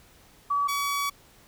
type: tone pair in turn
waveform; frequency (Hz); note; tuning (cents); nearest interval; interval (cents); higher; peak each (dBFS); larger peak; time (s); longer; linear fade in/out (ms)
sine / sawtooth; 1142 / 1135.4; D6 / C#6; -49 / +41; unison; 10; first; -22 / -22; neither; 0.5-0.68 / 0.68-1.1; second; 10
effects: pink hiss -56 dBFS RMS until 1.47 s